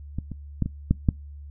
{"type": "clicks", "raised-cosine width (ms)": 5, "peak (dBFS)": [-16, -20, -10, -16, -6, -6], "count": 6, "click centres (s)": [0.186, 0.317, 0.623, 0.66, 0.91, 1.088], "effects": ["noise-tail reverb RT60 0.2 s tail -24 dB re dry", "added 72 Hz sine -38 dBFS peak until 1.5 s"]}